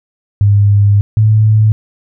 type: tone pair in turn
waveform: sine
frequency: 101.7 / 108.22 Hz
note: G#2 / A2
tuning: -36 / -28 cents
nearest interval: minor second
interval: 108 cents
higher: second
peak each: -5 dBFS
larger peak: neither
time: 0.41-1.01 / 1.17-1.72 s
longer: first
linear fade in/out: 0 ms
effects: none